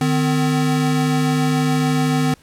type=tone pair together; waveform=square; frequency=152.2 / 256 Hz; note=D#3 / C4; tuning=-38 / -38 cents; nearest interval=major sixth; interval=900 cents; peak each=-19 dBFS; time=0.01-2.34 s; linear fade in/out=2 ms; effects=pink hiss -52 dBFS RMS until 2.42 s + low-pass 12000 Hz 12 dB/octave